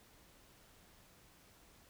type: silence
effects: pink hiss -64 dBFS RMS until 1.89 s